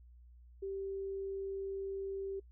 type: tone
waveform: sine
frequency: 390 Hz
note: G4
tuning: 9 cents flat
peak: -37 dBFS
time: 0.62-2.4 s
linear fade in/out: 10 ms
effects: noise-tail reverb RT60 0.1 s tail -23 dB re dry + added 60 Hz sine -55 dBFS peak until 2.51 s